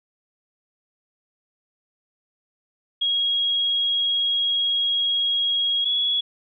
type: tone pair in turn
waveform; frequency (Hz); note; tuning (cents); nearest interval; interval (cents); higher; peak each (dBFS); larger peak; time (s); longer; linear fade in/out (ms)
sine; 3294 / 3367; G#7 / G#7; -15 / +23; unison; 38; second; -19; neither; 3.01-5.85 / 5.85-6.21; first; 10
effects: none